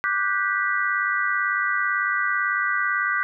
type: chord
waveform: sine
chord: G major seventh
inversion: second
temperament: just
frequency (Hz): 1176 / 1470 / 1568 / 1960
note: D6 / F#6 / G6 / B6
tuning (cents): +2 / -12 / 0 / -14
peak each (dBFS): -26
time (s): 0.04-3.23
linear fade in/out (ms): 0
effects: none